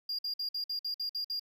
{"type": "tone bursts", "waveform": "triangle", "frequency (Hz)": 4812, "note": "D8", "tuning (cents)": 41, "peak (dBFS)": -31, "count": 9, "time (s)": [0.09, 1.396], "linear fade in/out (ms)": 5, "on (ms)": 98, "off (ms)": 53, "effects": []}